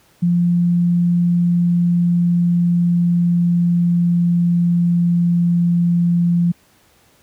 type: tone with pitch glide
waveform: sine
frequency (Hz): 173.9 to 172.6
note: F3 to F3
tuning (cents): -7 to -20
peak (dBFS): -12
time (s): 0.22-6.52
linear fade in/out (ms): 10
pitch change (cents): -13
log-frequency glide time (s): 1.18-5.77
effects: pink hiss -54 dBFS RMS until 7.22 s + high-pass 60 Hz 12 dB/octave